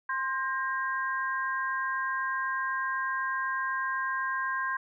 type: tone cluster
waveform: sine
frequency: 1052 / 1600 / 1872 Hz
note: C6 / G6 / A#6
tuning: +9 / +35 / +7 cents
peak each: -31 / -31 / -40 dBFS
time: 0.09-4.77 s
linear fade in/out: 5 ms
effects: none